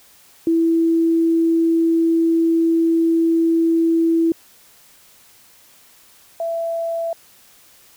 sine tone pair in turn, 330 / 666.9 Hz, E4 / E5, +2 / +20 cents, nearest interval octave, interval 1218 cents, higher second, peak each -13 / -20 dBFS, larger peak first, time 0.47-4.32 / 6.4-7.13 s, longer first, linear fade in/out 2 ms, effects white hiss -50 dBFS RMS until 7.96 s

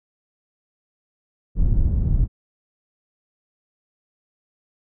pink low-pass noise, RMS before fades -18 dBFS, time 1.55-2.28 s, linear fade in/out 50 ms, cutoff 110 Hz, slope 12 dB/octave, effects none

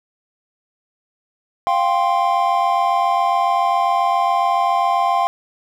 triangle chord, F suspended second, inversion none, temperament just, 698.5 / 785.8 / 1047.7 Hz, F5 / G5 / C6, 0 / +4 / +2 cents, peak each -17 dBFS, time 1.67-5.27 s, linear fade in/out 0 ms, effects none

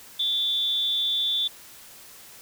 sine tone with amplitude modulation, 3520 Hz, A7, in tune, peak -19 dBFS, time 0.19-1.48 s, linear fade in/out 10 ms, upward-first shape sine, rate 286 Hz, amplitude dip 65%, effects white hiss -47 dBFS RMS until 2.41 s

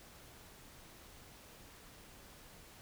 silence, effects pink hiss -57 dBFS RMS until 2.81 s

